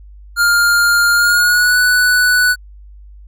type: tone with pitch glide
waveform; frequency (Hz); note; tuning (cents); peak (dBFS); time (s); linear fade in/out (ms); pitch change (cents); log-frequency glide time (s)
square; 1406 to 1483.6; F6 to F#6; +11 to +4; -10; 0.36-2.56; 50; +93; 1.14-1.78
effects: added 50 Hz sine -35 dBFS peak until 3.27 s